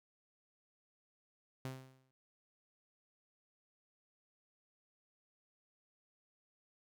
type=tone with exponential decay; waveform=sawtooth; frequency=131 Hz; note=C3; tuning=2 cents sharp; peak=-35 dBFS; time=1.65-2.11 s; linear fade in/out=0 ms; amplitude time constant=100 ms; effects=none